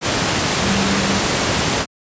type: tone in noise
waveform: sine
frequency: 196 Hz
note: G3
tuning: in tune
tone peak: -19 dBFS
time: 0.6-1.22 s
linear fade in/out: 50 ms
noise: pink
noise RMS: -17 dBFS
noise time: 0.01-1.86 s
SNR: -5 dB
effects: high-pass 100 Hz 12 dB/octave + resampled to 16000 Hz